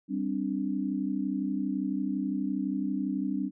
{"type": "chord", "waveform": "sine", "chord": "G suspended fourth", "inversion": "none", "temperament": "equal", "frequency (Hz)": [196, 261.6, 293.7], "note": ["G3", "C4", "D4"], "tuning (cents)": [0, 0, 0], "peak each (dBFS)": -32, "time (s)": [0.08, 3.51], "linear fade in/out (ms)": 50, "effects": []}